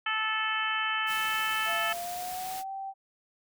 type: harmonic tone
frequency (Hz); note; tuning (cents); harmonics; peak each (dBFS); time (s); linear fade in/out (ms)
437; A4; -12; 2 / 3 / 4 / 5 / 6 / 7; -37 / -32 / -32 / -38 / -35 / -35; 0.06-1.93; 5
type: noise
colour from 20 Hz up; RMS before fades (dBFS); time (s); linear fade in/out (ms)
white; -41; 1.06-2.64; 50
type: tone with pitch glide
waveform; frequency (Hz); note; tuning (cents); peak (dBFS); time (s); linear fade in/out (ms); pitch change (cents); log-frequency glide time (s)
sine; 681 to 777.8; F5 to G5; -44 to -14; -34; 1.65-2.94; 50; +230; 1.86-2.71
effects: none